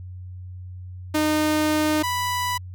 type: tone pair in turn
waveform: sawtooth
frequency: 306.5 / 987.5 Hz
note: D#4 / B5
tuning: -26 / 0 cents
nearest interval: octave + minor sixth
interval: 2026 cents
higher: second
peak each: -15 / -19 dBFS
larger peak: first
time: 1.14-2.03 / 2.03-2.58 s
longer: first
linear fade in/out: 10 ms
effects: added 91 Hz sine -34 dBFS peak until 2.74 s